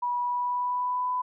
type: tone with pitch glide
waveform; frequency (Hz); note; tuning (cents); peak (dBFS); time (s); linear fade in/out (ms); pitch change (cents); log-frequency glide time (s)
sine; 974 to 999.1; B5 to B5; -24 to +20; -25; 0.02-1.22; 10; +44; 0.18-1.11
effects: none